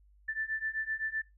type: beating tone pair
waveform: sine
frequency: 1760 / 1767.8 Hz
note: A6 / A6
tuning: 0 / +8 cents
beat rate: 7.8 Hz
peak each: -36 / -35 dBFS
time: 0.28-1.22 s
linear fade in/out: 10 ms
effects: noise-tail reverb RT60 0.2 s tail -20 dB re dry + added 50 Hz sine -59 dBFS peak until 1.37 s